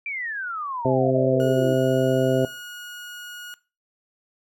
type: exponential sweep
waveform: sine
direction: down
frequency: 2385 to 311.1 Hz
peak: -27 dBFS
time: 0.06-1.74 s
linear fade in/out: 2 ms
type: harmonic tone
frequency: 130.81 Hz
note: C3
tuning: in tune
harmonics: 1 / 2 / 3 / 4 / 5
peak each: -24 / -24 / -24 / -24 / -24 dBFS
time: 0.85-2.45 s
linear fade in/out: 2 ms
type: tone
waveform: 30% pulse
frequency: 1446 Hz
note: F#6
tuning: 40 cents flat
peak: -33 dBFS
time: 1.4-3.54 s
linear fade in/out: 0 ms
effects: noise-tail reverb RT60 0.3 s tail -19 dB re dry